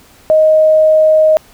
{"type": "tone", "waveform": "sine", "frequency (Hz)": 625, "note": "D#5", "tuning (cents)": 8, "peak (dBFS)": -5, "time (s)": [0.3, 1.37], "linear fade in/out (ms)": 0, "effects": ["pink hiss -44 dBFS RMS until 1.53 s"]}